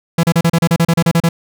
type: tone bursts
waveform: 45% pulse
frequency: 167.3 Hz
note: E3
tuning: 26 cents sharp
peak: -9 dBFS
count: 13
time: 0.18-1.29 s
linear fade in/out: 5 ms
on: 54 ms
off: 34 ms
effects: none